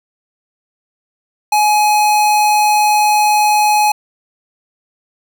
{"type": "tone", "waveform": "square", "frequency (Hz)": 842, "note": "G#5", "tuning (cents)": 24, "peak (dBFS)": -10, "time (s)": [1.52, 3.92], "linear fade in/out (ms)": 5, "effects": []}